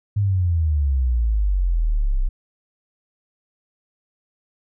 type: exponential sweep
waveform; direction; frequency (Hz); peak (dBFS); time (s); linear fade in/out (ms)
sine; down; 104.8 to 30.87; -16; 0.16-2.29; 10
effects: none